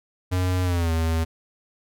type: tone with pitch glide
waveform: square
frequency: 91.4 to 81.43 Hz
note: F#2 to E2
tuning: -21 to -21 cents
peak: -21 dBFS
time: 0.31-1.25 s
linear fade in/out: 20 ms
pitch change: -200 cents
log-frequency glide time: 0.63-0.92 s
effects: none